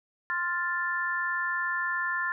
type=chord; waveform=sine; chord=F major; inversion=second; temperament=equal; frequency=1046.5 / 1396.9 / 1760 Hz; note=C6 / F6 / A6; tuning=0 / 0 / 0 cents; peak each=-33 / -33 / -29 dBFS; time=0.3-2.32 s; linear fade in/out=0 ms; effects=none